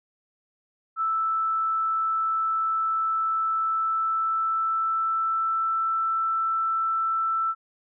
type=tone with pitch glide; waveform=sine; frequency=1318.5 to 1328.4 Hz; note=E6 to E6; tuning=0 to +13 cents; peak=-22 dBFS; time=0.96-7.55 s; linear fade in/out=50 ms; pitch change=+13 cents; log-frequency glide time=3.62-5.84 s; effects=none